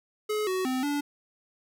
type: tone with pitch steps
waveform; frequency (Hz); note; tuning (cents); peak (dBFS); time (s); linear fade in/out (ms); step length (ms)
square; 425 / 373.3 / 257.7 / 288.9; G#4 / F#4 / C4 / D4; +40 / +15 / -26 / -28; -27; 0.29-1.01; 10; 180
effects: none